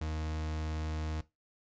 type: tone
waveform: 40% pulse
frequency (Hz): 78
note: D#2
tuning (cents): +5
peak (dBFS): -33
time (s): 0.01-1.21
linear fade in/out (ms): 5
effects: noise-tail reverb RT60 0.2 s tail -17 dB re dry + resampled to 16000 Hz